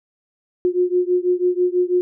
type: beating tone pair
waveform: sine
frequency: 357 / 363.1 Hz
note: F4 / F#4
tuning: +38 / -33 cents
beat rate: 6.1 Hz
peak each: -18 / -19 dBFS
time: 0.65-2.01 s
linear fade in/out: 0 ms
effects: none